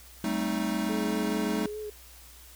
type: chord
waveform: square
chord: A half-diminished seventh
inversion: third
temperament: equal with one note detuned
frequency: 193.19 / 220 / 261.6 / 311.1 Hz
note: G3 / A3 / C4 / Eb4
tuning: -25 / 0 / 0 / 0 cents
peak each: -34 / -32 / -37 / -33 dBFS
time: 0.24-1.66 s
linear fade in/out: 2 ms
type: tone with vibrato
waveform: sine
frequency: 423.1 Hz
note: G#4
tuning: 32 cents sharp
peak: -34 dBFS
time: 0.89-1.9 s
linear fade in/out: 5 ms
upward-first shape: sine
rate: 4.7 Hz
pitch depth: 24 cents each way
effects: added 60 Hz sine -52 dBFS peak until 2.55 s + white hiss -52 dBFS RMS until 2.55 s